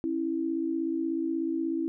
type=tone pair together; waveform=sine; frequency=272.6 / 329.1 Hz; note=C#4 / E4; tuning=-29 / -3 cents; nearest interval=minor third; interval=326 cents; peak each=-32 / -28 dBFS; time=0.04-1.88 s; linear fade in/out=0 ms; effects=none